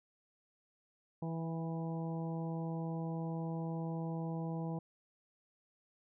harmonic tone with a mistuned harmonic, 163.7 Hz, E3, 12 cents flat, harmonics 1 / 2 / 3 / 4 / 5 / 6, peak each -37 / -45 / -47 / -50 / -49 / -53 dBFS, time 1.22-4.79 s, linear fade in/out 5 ms, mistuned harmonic 4, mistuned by +16 cents, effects none

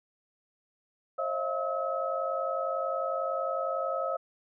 sine tone cluster, 538 / 629 / 680 / 1286 Hz, C5 / D#5 / F5 / E6, +48 / +19 / -46 / -43 cents, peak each -33 / -35 / -35 / -33 dBFS, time 1.18-4.17 s, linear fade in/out 10 ms, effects none

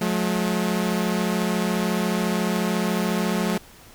sawtooth tone pair together, 180.1 / 214.2 Hz, F#3 / A3, -46 / -46 cents, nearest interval minor third, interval 300 cents, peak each -20 dBFS, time 0.01-3.58 s, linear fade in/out 5 ms, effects pink hiss -48 dBFS RMS until 3.94 s

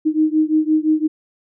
sine beating tone pair, 308.7 / 314.5 Hz, D#4 / D#4, -14 / +19 cents, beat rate 5.8 Hz, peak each -16 / -17 dBFS, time 0.05-1.08 s, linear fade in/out 20 ms, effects none

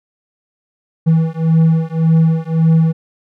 triangle beating tone pair, 161.3 / 163.1 Hz, E3 / E3, -37 / -18 cents, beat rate 1.8 Hz, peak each -11 dBFS, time 1.06-2.93 s, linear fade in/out 20 ms, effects none

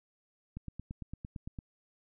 click train, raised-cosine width 5 ms, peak -28 dBFS, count 10, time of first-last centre 0.57-1.588 s, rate 8.84 Hz, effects none

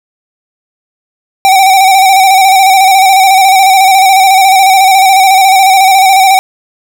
square tone with vibrato, 767 Hz, G5, 38 cents flat, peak -3 dBFS, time 1.45-6.39 s, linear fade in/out 0 ms, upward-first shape square, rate 14 Hz, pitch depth 40 cents each way, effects none

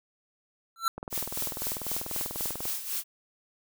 square tone with exponential growth, 1345 Hz, E6, 34 cents sharp, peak -20 dBFS, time 0.76-0.88 s, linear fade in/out 1 ms, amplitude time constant 26 ms
click train, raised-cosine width 1 ms, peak -23 dBFS, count 35, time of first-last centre 0.98-2.655 s, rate 20.3 Hz
blue noise with tremolo, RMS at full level -31 dBFS, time 1.1-3.04 s, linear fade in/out 50 ms, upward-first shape sine, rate 3.9 Hz, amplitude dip 65%
effects none

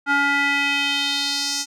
square tone with band-pass filter sweep, 282.5 Hz, C#4, 33 cents sharp, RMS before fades -21 dBFS, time 0.06-1.66 s, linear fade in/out 50 ms, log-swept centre 1400 to 6100 Hz, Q 2.7, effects none

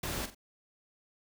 pink noise with echo, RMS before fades -36 dBFS, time 0.03-0.26 s, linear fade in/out 5 ms, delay 44 ms, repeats 2, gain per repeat -10 dB, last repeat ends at 0.348 s, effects none

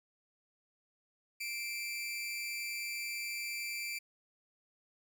sawtooth tone with amplitude modulation, 2349 Hz, D7, in tune, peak -31 dBFS, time 1.4-3.99 s, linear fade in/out 10 ms, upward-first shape sine, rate 229 Hz, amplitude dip 60%, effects none

